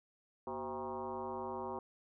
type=tone with frequency modulation; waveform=sine; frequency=659.3 Hz; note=E5; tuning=in tune; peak=-38 dBFS; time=0.47-1.79 s; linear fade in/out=2 ms; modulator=141 Hz; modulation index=2.9; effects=none